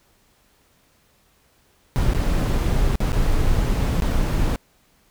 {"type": "noise with dropouts", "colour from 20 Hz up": "brown", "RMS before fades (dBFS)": -19, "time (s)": [1.96, 4.56], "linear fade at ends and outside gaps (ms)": 0, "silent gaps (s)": [[2.135, 2.148], [2.955, 3.004], [3.119, 3.129], [4.001, 4.022]], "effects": ["pink hiss -60 dBFS RMS until 5.1 s"]}